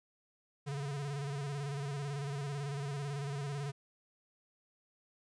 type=tone with vibrato; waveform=square; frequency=141.3 Hz; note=C#3; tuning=34 cents sharp; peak=-37 dBFS; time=0.66-3.72 s; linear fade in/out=20 ms; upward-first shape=square; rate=18 Hz; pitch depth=52 cents each way; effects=resampled to 22050 Hz + 13-bit